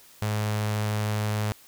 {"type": "tone with notch filter", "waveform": "sawtooth", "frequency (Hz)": 106.6, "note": "G#2", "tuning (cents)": 46, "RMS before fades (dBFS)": -27, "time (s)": [0.22, 1.52], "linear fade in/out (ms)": 0, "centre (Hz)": 290, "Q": 1.5, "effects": ["white hiss -53 dBFS RMS until 1.67 s"]}